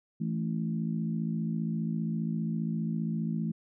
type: harmonic tone with a mistuned harmonic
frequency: 55 Hz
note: A1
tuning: in tune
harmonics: 3 / 4 / 5 / 6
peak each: -31 / -32 / -44 / -45 dBFS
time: 0.2-3.52 s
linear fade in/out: 10 ms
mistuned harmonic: 5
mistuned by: +18 cents
effects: none